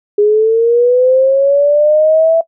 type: linear sweep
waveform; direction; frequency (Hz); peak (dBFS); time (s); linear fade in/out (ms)
sine; up; 410.4 to 663; -6; 0.18-2.41; 5
effects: noise-tail reverb RT60 0.1 s tail -19 dB re dry